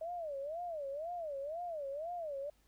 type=tone with vibrato; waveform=sine; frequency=622.3 Hz; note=D#5; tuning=in tune; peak=-38 dBFS; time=0.01-2.5 s; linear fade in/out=5 ms; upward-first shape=sine; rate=2 Hz; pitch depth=230 cents each way; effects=added 50 Hz sine -69 dBFS peak until 2.67 s + pink hiss -73 dBFS RMS until 2.67 s